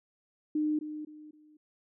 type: tone with echo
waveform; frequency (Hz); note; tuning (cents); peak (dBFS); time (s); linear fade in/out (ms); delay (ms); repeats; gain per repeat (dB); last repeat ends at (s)
sine; 304.1; D#4; -40; -26; 0.55-0.79; 5; 260; 3; -10; 1.57
effects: none